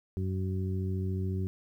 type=harmonic tone; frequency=94 Hz; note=F#2; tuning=28 cents sharp; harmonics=1 / 2 / 3 / 4; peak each=-30 / -36 / -44 / -40 dBFS; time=0.17-1.47 s; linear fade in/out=0 ms; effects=11-bit